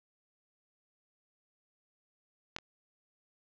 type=clicks; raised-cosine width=0.2 ms; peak=-16 / -30 dBFS; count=2; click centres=2.564 / 2.586 s; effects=low-pass 5000 Hz 12 dB/octave